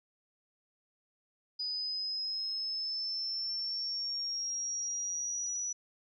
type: linear sweep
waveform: sine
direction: up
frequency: 4957 to 5900 Hz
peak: -33 dBFS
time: 1.59-5.73 s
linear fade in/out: 10 ms
effects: none